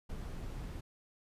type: noise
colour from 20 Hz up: brown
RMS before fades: -42 dBFS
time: 0.09-0.81 s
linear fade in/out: 10 ms
effects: resampled to 32000 Hz